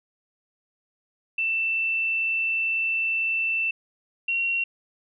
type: tone pair in turn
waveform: sine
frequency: 2669 / 2738 Hz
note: E7 / F7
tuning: +21 / -35 cents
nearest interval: unison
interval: 44 cents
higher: second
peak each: -22 dBFS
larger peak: neither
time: 1.38-3.71 / 4.28-4.64 s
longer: first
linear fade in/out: 5 ms
effects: none